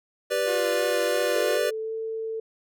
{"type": "chord", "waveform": "square", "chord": "G major", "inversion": "none", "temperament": "equal with one note detuned", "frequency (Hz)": [392, 492.5, 587.3], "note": ["G4", "B4", "D5"], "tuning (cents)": [0, -5, 0], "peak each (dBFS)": [-31, -27, -27], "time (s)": [0.3, 1.71], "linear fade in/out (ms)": 20}
{"type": "tone with vibrato", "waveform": "sawtooth", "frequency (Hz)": 351.9, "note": "F4", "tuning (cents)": 13, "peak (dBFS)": -26, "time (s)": [0.45, 1.6], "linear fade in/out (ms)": 50, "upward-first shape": "sine", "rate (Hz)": 3, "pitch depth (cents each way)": 32}
{"type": "tone with pitch glide", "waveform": "sine", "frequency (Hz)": [440, 445.4], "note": ["A4", "A4"], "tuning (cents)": [0, 21], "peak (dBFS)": -28, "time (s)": [1.35, 2.4], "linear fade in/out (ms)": 5, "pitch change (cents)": 21, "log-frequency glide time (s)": [1.81, 1.93]}
{"effects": []}